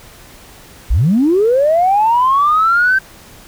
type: linear sweep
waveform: sine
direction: up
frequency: 38.89 to 1568 Hz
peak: -8 dBFS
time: 0.9-2.99 s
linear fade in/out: 10 ms
effects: tanh soft clip ceiling -4 dBFS + pink hiss -40 dBFS RMS until 3.47 s